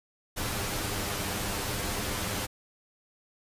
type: noise with comb filter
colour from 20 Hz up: pink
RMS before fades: -32 dBFS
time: 0.36-2.47 s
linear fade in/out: 20 ms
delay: 9.9 ms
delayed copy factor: +0.6
effects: resampled to 32000 Hz